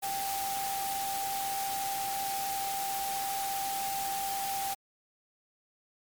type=tone in noise; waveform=sine; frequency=786 Hz; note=G5; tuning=4 cents sharp; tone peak=-32 dBFS; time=0.02-4.75 s; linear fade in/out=20 ms; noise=white; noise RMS=-37 dBFS; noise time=0.02-4.75 s; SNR=+2 dB; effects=MP3 96 kbps